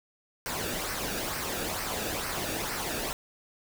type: noise with flanger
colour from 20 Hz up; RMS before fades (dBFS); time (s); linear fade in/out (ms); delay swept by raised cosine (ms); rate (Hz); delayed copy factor
pink; -33; 0.46-3.13; 0; 0.28 to 0.99; 2.2; -0.55
effects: none